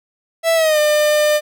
45% pulse tone with pitch glide, 659.3 to 601.1 Hz, E5 to D5, 0 to +40 cents, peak -12 dBFS, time 0.43-1.41 s, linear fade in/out 50 ms, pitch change -160 cents, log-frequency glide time 0.55-0.79 s, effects none

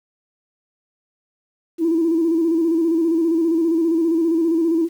sine tone with vibrato, 329.6 Hz, E4, in tune, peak -14 dBFS, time 1.78-4.89 s, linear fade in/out 50 ms, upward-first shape square, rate 15 Hz, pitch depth 49 cents each way, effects tanh soft clip ceiling -10 dBFS + 8-bit

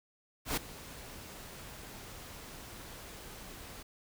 pink noise with ADSR envelope, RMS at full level -30 dBFS, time 0.45-3.83 s, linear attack 120 ms, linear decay 8 ms, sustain -18 dB, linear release 8 ms, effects none

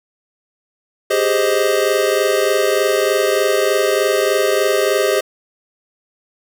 square chord, Ab major seventh, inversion third, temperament equal, 392 / 415.3 / 523.3 / 622.3 Hz, G4 / Ab4 / C5 / Eb5, 0 / 0 / 0 / 0 cents, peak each -20 dBFS, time 1.1-5.21 s, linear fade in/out 10 ms, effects none

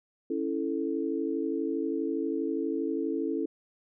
sine chord, A major, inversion first, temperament equal, 277.2 / 329.6 / 440 Hz, C#4 / E4 / A4, 0 / 0 / 0 cents, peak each -32 / -31 / -33 dBFS, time 0.3-3.46 s, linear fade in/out 5 ms, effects none

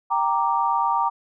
sine chord, G minor, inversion none, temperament equal, 784 / 932.3 / 1174.7 Hz, G5 / Bb5 / D6, 0 / 0 / 0 cents, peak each -25 / -21 / -24 dBFS, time 0.1-1.1 s, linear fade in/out 20 ms, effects none

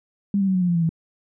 sine tone with pitch steps, 200.3 / 194.49 / 188.84 / 183.36 / 178.04 / 172.87 / 167.85 / 162.98 Hz, G3 / G3 / F#3 / F#3 / F3 / F3 / E3 / E3, +38 / -13 / +36 / -15 / +34 / -17 / +32 / -19 cents, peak -17 dBFS, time 0.34-0.892 s, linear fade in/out 2 ms, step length 69 ms, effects none

